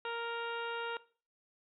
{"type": "harmonic tone", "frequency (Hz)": 466.2, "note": "A#4", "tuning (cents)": 0, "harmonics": [1, 2, 3, 4, 5, 6, 7, 8], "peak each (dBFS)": [-40, -41, -42, -51, -53, -46, -55, -52], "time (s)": [0.05, 0.97], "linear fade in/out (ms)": 2, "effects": ["noise-tail reverb RT60 0.4 s tail -19 dB re dry"]}